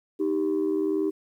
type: tone pair together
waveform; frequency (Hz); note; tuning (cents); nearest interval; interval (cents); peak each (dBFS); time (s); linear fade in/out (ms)
sine; 311.2 / 392; D#4 / G4; 0 / 0; major third; 400; -24; 0.19-1.11; 20
effects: tanh soft clip ceiling -18 dBFS + 10-bit